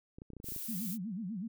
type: clicks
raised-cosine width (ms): 3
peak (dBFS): -34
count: 10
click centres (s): 0.185 / 0.219 / 0.303 / 0.334 / 0.367 / 0.401 / 0.443 / 0.487 / 0.521 / 0.563
type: noise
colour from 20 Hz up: violet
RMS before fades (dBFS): -41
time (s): 0.43-0.98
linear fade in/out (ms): 50
type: tone with vibrato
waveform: sine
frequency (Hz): 201.8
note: G#3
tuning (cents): -49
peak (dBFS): -36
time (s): 0.68-1.48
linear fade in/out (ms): 10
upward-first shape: sine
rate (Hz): 8.1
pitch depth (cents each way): 250
effects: none